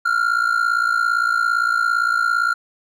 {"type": "ring-modulated tone", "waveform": "triangle", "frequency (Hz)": 1396, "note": "F6", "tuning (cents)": -1, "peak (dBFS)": -11, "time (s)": [0.05, 2.54], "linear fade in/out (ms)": 10, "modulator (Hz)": 28.8, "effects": []}